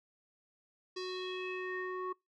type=tone with low-pass filter sweep; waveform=square; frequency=369 Hz; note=F#4; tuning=5 cents flat; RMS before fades=-39 dBFS; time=0.96-2.13 s; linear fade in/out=10 ms; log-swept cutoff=5000 to 1200 Hz; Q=4.6; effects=noise-tail reverb RT60 0.2 s tail -25 dB re dry